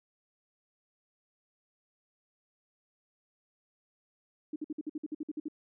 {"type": "tone bursts", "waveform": "sine", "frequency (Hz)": 304.6, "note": "D#4", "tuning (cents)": -37, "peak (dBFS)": -33, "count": 12, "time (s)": [4.53, 5.484], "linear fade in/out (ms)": 5, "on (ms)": 30, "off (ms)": 54, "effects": []}